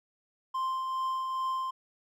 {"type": "tone with tremolo", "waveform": "triangle", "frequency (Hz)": 1046.5, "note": "C6", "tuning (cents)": 0, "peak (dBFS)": -26, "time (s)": [0.54, 1.71], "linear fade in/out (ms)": 10, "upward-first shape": "triangle", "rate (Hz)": 2.4, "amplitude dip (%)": 35, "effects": []}